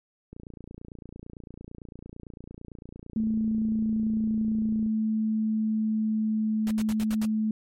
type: click train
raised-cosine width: 3 ms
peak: -29 dBFS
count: 132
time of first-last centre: 0.33-4.863 s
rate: 28.9 Hz
type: tone with pitch glide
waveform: sine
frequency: 220 to 217 Hz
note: A3 to A3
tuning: 0 to -24 cents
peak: -23 dBFS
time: 3.16-7.51 s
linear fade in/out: 2 ms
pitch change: -24 cents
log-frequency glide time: 3.44-6.56 s
type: noise bursts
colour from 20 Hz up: pink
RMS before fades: -38 dBFS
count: 6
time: 6.67-7.253 s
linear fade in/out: 0 ms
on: 38 ms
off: 71 ms
effects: MP3 64 kbps